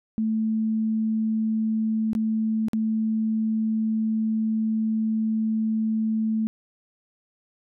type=tone with dropouts; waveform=sine; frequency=220 Hz; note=A3; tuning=in tune; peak=-21 dBFS; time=0.18-6.47 s; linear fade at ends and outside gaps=0 ms; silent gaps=2.132-2.151 / 2.684-2.733 s; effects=none